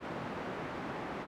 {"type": "band-pass noise", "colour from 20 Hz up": "pink", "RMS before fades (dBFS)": -40, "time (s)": [0, 1.27], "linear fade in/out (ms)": 50, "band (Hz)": [170, 1600], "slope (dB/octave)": 12, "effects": []}